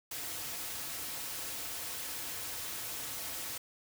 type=noise with comb filter; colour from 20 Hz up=white; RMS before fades=-40 dBFS; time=0.11-3.58 s; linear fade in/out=5 ms; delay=5 ms; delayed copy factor=-0.5; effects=none